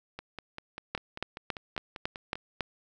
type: two click trains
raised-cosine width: 0.3 ms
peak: -14 / -23 dBFS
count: 7 / 12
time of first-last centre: 0.95-2.607 / 0.19-2.355 s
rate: 3.62 / 5.08 Hz
effects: none